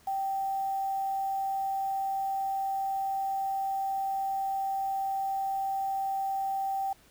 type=tone with quantisation; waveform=sine; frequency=779 Hz; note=G5; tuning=11 cents flat; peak=-28 dBFS; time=0.07-6.93 s; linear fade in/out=5 ms; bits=8; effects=pink hiss -60 dBFS RMS until 7.1 s